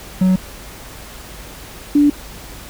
triangle / sine tone pair in turn, 186 / 290.9 Hz, F#3 / D4, +9 / -16 cents, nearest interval minor sixth, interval 775 cents, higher second, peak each -8 dBFS, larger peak neither, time 0.21-0.36 / 1.95-2.1 s, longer neither, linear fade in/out 5 ms, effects added 50 Hz sine -39 dBFS peak until 2.69 s + pink hiss -36 dBFS RMS until 2.69 s

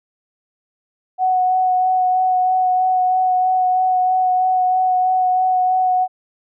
sine tone with vibrato, 740 Hz, F#5, in tune, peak -13 dBFS, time 1.18-6.08 s, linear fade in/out 50 ms, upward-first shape sine, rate 3.1 Hz, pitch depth 13 cents each way, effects none

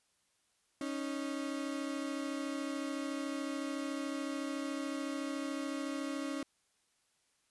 35% pulse tone pair together, 276.2 / 310 Hz, C#4 / D#4, -6 / -6 cents, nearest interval major second, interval 200 cents, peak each -36 / -39 dBFS, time 0.81-6.43 s, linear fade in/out 2 ms, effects white hiss -75 dBFS RMS until 7.5 s + resampled to 24000 Hz

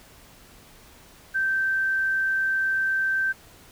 sine tone, 1558 Hz, G6, 11 cents flat, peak -21 dBFS, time 1.34-3.33 s, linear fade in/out 20 ms, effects pink hiss -51 dBFS RMS until 3.71 s

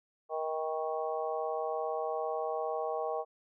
harmonic tone with a mistuned harmonic, 157.7 Hz, D#3, 24 cents sharp, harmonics 3 / 4 / 5 / 6 / 7, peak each -36 / -36 / -37 / -48 / -41 dBFS, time 0.29-3.25 s, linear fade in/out 50 ms, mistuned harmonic 6, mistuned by +45 cents, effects none

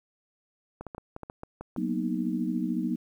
clicks, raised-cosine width 1 ms, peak -24 dBFS, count 10, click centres 0.81 / 0.867 / 0.948 / 0.981 / 1.164 / 1.233 / 1.299 / 1.434 / 1.61 / 1.763 s
sine chord, B major seventh, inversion second, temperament equal, 185 / 233.1 / 246.9 / 311.1 Hz, F#3 / A#3 / B3 / D#4, 0 / 0 / 0 / 0 cents, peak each -32 dBFS, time 1.77-2.96 s, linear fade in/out 10 ms
effects 10-bit

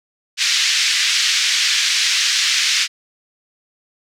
white band-pass noise, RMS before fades -17 dBFS, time 0.37-2.88 s, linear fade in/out 50 ms, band 1800 to 5800 Hz, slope 24 dB/octave, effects none

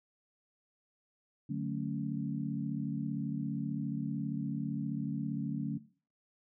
sine chord, D major seventh, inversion none, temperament equal, 146.83 / 185 / 220 / 277.2 Hz, D3 / F#3 / A3 / C#4, 0 / 0 / 0 / 0 cents, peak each -37 / -39 / -39 / -39 dBFS, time 1.49-5.78 s, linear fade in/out 10 ms, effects noise-tail reverb RT60 0.4 s tail -17 dB re dry

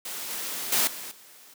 white noise with level steps, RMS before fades -35 / -33 / -23 / -38 / -51 dBFS, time 0.05-1.54 s, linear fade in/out 5 ms, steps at 0.3 / 0.72 / 0.87 / 1.11 s, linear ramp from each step 5 ms, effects high-pass 200 Hz 12 dB/octave

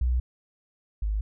sine tone pair in turn, 61.74 / 52.03 Hz, B1 / G#1, 0 / +4 cents, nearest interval minor third, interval 296 cents, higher first, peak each -21 / -24 dBFS, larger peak first, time 0.01-0.2 / 1.02-1.21 s, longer neither, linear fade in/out 5 ms, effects none

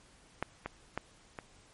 clicks, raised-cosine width 0.5 ms, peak -16 / -21 / -18 / -25 dBFS, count 4, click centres 0.426 / 0.66 / 0.976 / 1.388 s, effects pink hiss -61 dBFS RMS until 1.73 s + MP3 48 kbps

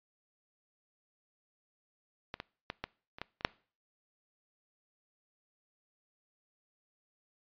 clicks, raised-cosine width 0.3 ms, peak -22 / -23 / -20 / -19 / -30 / -21 / -30 / -9 dBFS, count 8, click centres 2.341 / 2.401 / 2.701 / 2.84 / 3.185 / 3.216 / 3.409 / 3.449 s, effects noise-tail reverb RT60 0.4 s tail -23 dB re dry + resampled to 11025 Hz

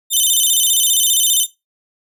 5% pulse tone with vibrato, 3322 Hz, G#7, in tune, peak -4 dBFS, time 0.1-1.47 s, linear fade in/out 50 ms, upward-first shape square, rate 15 Hz, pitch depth 150 cents each way, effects noise-tail reverb RT60 0.2 s tail -17 dB re dry + resampled to 32000 Hz

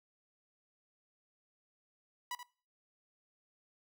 sawtooth tone with echo, 981 Hz, B5, 12 cents flat, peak -34 dBFS, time 2.31-2.35 s, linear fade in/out 2 ms, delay 80 ms, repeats 1, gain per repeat -9 dB, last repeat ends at 2.43 s, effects noise-tail reverb RT60 0.4 s tail -21 dB re dry

